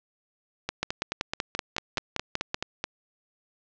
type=two click trains; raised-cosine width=0.2 ms; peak=-11 / -9 dBFS; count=11 / 10; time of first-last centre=0.69-2.841 / 0.83-2.544 s; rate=4.65 / 5.25 Hz; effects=low-pass 6000 Hz 12 dB/octave